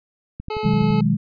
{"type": "click train", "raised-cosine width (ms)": 5, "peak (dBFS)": -19, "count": 7, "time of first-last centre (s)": [0.4, 0.904], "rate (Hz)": 11.9}
{"type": "tone", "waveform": "25% pulse", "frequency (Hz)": 430.1, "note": "A4", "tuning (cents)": -39, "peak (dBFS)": -20, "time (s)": [0.5, 1.01], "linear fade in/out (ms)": 5}
{"type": "chord", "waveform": "sine", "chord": "G# minor seventh", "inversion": "first", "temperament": "equal with one note detuned", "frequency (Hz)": [123.47, 157.1, 185, 207.7], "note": ["B2", "D#3", "F#3", "G#3"], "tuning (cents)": [0, 17, 0, 0], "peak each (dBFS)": [-23, -20, -23, -19], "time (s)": [0.63, 1.17], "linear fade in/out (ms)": 20}
{"effects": ["resampled to 11025 Hz"]}